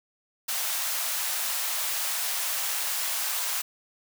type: high-pass noise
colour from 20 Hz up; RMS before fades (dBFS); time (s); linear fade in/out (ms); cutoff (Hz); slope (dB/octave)
white; -29; 0.48-3.62; 10; 640; 24
effects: none